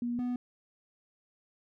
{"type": "tone pair in turn", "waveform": ["sine", "triangle"], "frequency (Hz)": [240, 246.5], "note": ["B3", "B3"], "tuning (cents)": [-49, -3], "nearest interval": "unison", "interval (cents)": 46, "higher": "second", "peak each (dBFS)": [-30, -28], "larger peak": "second", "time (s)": [[0.02, 0.19], [0.19, 0.36]], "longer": "neither", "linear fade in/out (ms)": 2, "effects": []}